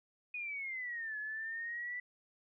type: exponential two-way sweep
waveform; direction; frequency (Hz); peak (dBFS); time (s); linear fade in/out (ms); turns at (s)
sine; down then up; 2489 to 1700 to 1981; -38; 0.34-2; 5; 1.18
effects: none